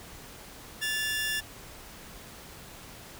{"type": "tone pair together", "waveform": "sawtooth", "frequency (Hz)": [1739.9, 2794], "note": ["A6", "F7"], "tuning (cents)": [-20, 0], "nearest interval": "minor sixth", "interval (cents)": 820, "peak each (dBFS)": [-26, -31], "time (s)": [0.81, 1.41], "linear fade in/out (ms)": 20, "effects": ["pink hiss -47 dBFS RMS until 3.19 s"]}